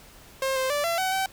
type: tone with pitch steps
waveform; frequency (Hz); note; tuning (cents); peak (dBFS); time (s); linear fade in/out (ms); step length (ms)
sawtooth; 533 / 523 / 583 / 675 / 754 / 767; C5 / C5 / D5 / E5 / F#5 / G5; +32 / -1 / -13 / +41 / +32 / -38; -20; 0.42-1.26; 2; 140
effects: pink hiss -50 dBFS RMS until 1.32 s